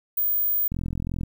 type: tone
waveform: sine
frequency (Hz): 15050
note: A#9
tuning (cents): +15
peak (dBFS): -20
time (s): 0.17-0.68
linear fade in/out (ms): 5
type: click train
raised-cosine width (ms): 5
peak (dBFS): -17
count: 23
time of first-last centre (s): 0.72-1.234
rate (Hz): 42.8
effects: 9-bit